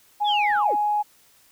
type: tone with pitch glide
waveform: sine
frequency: 830.6 to 835.4 Hz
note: G#5 to G#5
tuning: 0 to +10 cents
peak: -19 dBFS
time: 0.2-1.03 s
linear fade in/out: 20 ms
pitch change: +10 cents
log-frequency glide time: 0.55-0.86 s
type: linear sweep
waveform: sine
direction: down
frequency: 3598 to 196 Hz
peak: -22 dBFS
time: 0.24-0.76 s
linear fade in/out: 50 ms
effects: tanh soft clip ceiling -10 dBFS + white hiss -57 dBFS RMS until 1.51 s